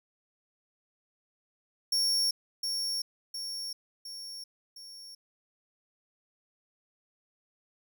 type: tone with echo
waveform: 40% pulse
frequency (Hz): 5500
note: F8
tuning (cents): -27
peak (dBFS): -24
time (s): 1.92-2.31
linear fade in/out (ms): 5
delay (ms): 710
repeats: 4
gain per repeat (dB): -5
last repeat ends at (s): 5.15
effects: none